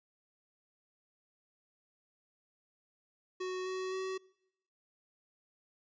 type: tone with pitch steps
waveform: square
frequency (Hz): 370 / 373.9 / 377.8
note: F#4 / F#4 / F#4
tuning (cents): 0 / +18 / +36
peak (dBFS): -36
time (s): 3.4-4.18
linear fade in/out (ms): 10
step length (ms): 260
effects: noise-tail reverb RT60 0.8 s tail -24 dB re dry + resampled to 16000 Hz